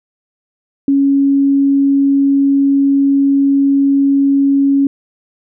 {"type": "tone", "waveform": "sine", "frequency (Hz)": 277.2, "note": "C#4", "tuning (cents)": 0, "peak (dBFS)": -8, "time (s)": [0.88, 4.87], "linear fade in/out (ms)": 2, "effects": []}